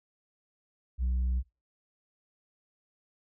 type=tone; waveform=sine; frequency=62.3 Hz; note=B1; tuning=16 cents sharp; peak=-23 dBFS; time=0.98-1.43 s; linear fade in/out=50 ms; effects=noise-tail reverb RT60 0.3 s tail -25 dB re dry + tanh soft clip ceiling -25 dBFS